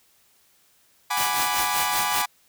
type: chord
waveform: sawtooth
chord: G# half-diminished seventh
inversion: third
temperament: equal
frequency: 740 / 830.6 / 987.8 / 1174.7 Hz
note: F#5 / G#5 / B5 / D6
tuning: 0 / 0 / 0 / 0 cents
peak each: -28 / -24 / -24 / -25 dBFS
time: 1.1-2.26 s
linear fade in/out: 10 ms
type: noise with tremolo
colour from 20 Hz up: white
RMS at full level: -26 dBFS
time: 1.17-2.22 s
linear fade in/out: 0 ms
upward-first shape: sine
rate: 5.2 Hz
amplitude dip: 70%
effects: white hiss -61 dBFS RMS until 2.48 s